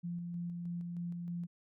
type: tone with tremolo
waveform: sine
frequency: 173 Hz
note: F3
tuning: 16 cents flat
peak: -36 dBFS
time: 0.03-1.47 s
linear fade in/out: 20 ms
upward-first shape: square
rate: 3.2 Hz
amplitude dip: 25%
effects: none